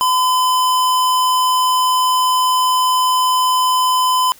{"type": "tone", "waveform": "square", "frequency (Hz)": 1015, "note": "B5", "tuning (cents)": 47, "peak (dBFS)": -13, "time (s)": [0.01, 4.32], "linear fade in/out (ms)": 0, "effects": ["white hiss -45 dBFS RMS until 4.39 s"]}